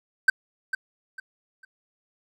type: tone with echo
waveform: triangle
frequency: 1547 Hz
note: G6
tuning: 23 cents flat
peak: -10 dBFS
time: 0.28-0.3 s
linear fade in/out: 5 ms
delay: 450 ms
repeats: 3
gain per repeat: -11 dB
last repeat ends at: 1.65 s
effects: none